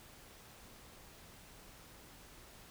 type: silence
effects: pink hiss -57 dBFS RMS until 2.7 s